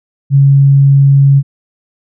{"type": "tone", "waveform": "sine", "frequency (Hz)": 138.7, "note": "C#3", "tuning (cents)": 1, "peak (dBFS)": -3, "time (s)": [0.3, 1.43], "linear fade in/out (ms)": 50, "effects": []}